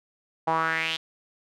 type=tone with band-pass filter sweep; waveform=sawtooth; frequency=161.7 Hz; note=E3; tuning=33 cents flat; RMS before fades=-26 dBFS; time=0.47-0.97 s; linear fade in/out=10 ms; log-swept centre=810 to 3500 Hz; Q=4.2; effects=none